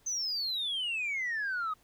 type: exponential sweep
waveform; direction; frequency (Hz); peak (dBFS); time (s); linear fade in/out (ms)
sine; down; 6272 to 1235; -29; 0.06-1.74; 10
effects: tanh soft clip ceiling -28 dBFS + pink hiss -66 dBFS RMS until 1.83 s